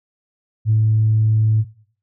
sine tone, 109.2 Hz, A2, 13 cents flat, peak -11 dBFS, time 0.65-1.65 s, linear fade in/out 50 ms, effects noise-tail reverb RT60 0.6 s tail -21 dB re dry + tanh soft clip ceiling -7 dBFS

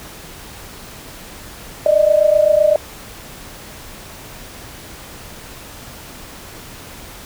sine tone pair together, 596.2 / 624 Hz, D5 / D#5, +26 / +5 cents, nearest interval minor second, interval 79 cents, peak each -12 / -13 dBFS, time 1.86-2.76 s, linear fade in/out 2 ms, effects pink hiss -36 dBFS RMS until 7.25 s

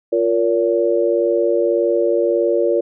sine chord, Bb minor, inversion second, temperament equal with one note detuned, 349.2 / 466.2 / 568 Hz, F4 / Bb4 / Db5, 0 / 0 / +42 cents, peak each -18 dBFS, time 0.12-2.81 s, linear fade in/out 10 ms, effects none

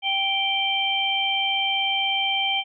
harmonic tone, 783 Hz, G5, 2 cents flat, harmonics 1 / 3 / 4, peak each -27 / -26 / -23 dBFS, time 0.02-2.64 s, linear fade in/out 50 ms, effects none

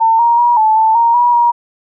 sine tone with pitch steps, 901 / 939 / 957 / 871 / 883 / 932 / 965 / 951 Hz, A5 / A#5 / A#5 / A5 / A5 / A#5 / B5 / A#5, +41 / +12 / +45 / -18 / +6 / -1 / -40 / +34 cents, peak -7 dBFS, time 0-1.52 s, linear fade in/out 20 ms, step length 190 ms, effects none

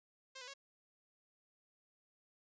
5% pulse tone with pitch steps, 528 / 497.6 / 550 Hz, C5 / B4 / C#5, +16 / +13 / -14 cents, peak -37 dBFS, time 0.35-0.539 s, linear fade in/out 10 ms, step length 63 ms, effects resampled to 16000 Hz

